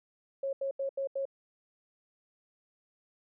sine tone bursts, 546 Hz, C#5, 26 cents flat, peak -30 dBFS, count 5, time 0.43-1.254 s, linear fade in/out 5 ms, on 100 ms, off 81 ms, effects none

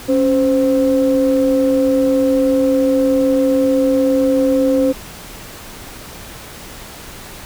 sine tone pair together, 275.2 / 519.5 Hz, C#4 / C5, -12 / -12 cents, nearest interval major seventh, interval 1100 cents, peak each -13 dBFS, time 0.08-4.93 s, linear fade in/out 20 ms, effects tanh soft clip ceiling -5 dBFS + pink hiss -34 dBFS RMS until 7.45 s

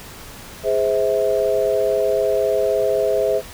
sine chord, Ab augmented, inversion none, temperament just, 415.3 / 519.1 / 648.9 Hz, Ab4 / C5 / E5, 0 / -14 / -27 cents, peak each -20 dBFS, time 0.63-3.42 s, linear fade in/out 50 ms, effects pink hiss -38 dBFS RMS until 3.53 s

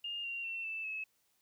sine tone with pitch steps, 2824 / 2763 / 2703 / 2644 / 2587 Hz, F7 / F7 / E7 / E7 / E7, +19 / -19 / +43 / +5 / -33 cents, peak -37 dBFS, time 0.04-1.04 s, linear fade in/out 5 ms, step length 200 ms, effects white hiss -75 dBFS RMS until 1.41 s

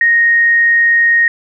sine tone, 1864.7 Hz, A#6, in tune, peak -7 dBFS, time 0.01-1.28 s, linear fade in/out 2 ms, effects none

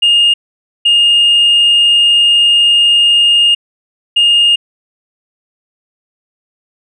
sine tone bursts at uneven times, 2836 Hz, F7, 26 cents sharp, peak -4 dBFS, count 3, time 0.02-0.34 / 0.85-3.55 / 4.16-4.56 s, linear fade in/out 10 ms, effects tanh soft clip ceiling -3 dBFS

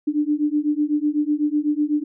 sine beating tone pair, 293.7 / 301.7 Hz, D4 / D4, 0 / +47 cents, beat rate 8 Hz, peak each -21 dBFS, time 0.07-2.04 s, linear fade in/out 10 ms, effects none

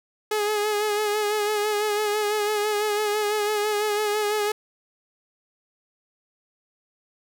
sawtooth tone with vibrato, 420 Hz, G#4, 19 cents sharp, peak -18 dBFS, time 0.31-4.52 s, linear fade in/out 5 ms, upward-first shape sine, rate 6 Hz, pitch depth 37 cents each way, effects none

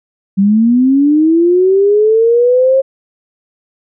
sine linear sweep, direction up, 190.7 to 540 Hz, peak -6 dBFS, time 0.37-2.82 s, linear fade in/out 20 ms, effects none

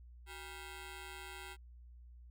10% pulse ring-modulated tone, 590 Hz, D5, 8 cents sharp, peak -36 dBFS, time 0.26-1.57 s, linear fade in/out 50 ms, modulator 217 Hz, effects added 60 Hz sine -53 dBFS peak until 2.3 s

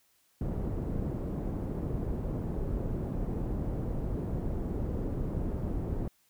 pink low-pass noise, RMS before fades -33 dBFS, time 0.41-6.08 s, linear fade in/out 2 ms, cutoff 390 Hz, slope 12 dB/octave, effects white hiss -69 dBFS RMS until 6.29 s

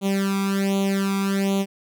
sawtooth tone with flanger, 196 Hz, G3, in tune, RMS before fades -22 dBFS, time 0.01-1.66 s, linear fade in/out 50 ms, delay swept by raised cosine 0.29 to 0.85 ms, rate 1.3 Hz, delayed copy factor +0.9, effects none

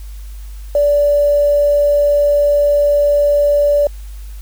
sine tone with quantisation, 580 Hz, D5, 22 cents flat, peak -9 dBFS, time 0.75-3.87 s, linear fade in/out 2 ms, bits 6, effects added 50 Hz sine -27 dBFS peak until 4.41 s + white hiss -46 dBFS RMS until 4.41 s

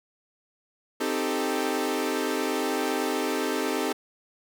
sawtooth chord, A half-diminished seventh, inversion first, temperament equal, 261.6 / 311.1 / 392 / 440 Hz, C4 / Eb4 / G4 / A4, 0 / 0 / 0 / 0 cents, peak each -27 dBFS, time 1-3.93 s, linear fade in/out 10 ms, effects none

